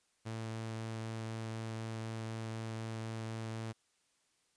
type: tone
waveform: sawtooth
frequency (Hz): 112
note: A2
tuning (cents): +31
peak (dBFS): -35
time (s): 0.25-3.73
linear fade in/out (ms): 20
effects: white hiss -75 dBFS RMS until 4.56 s + resampled to 22050 Hz